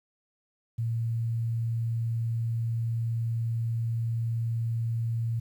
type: tone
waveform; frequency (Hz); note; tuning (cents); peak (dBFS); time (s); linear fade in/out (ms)
sine; 115.1; A#2; -22; -26; 0.78-5.4; 10
effects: 10-bit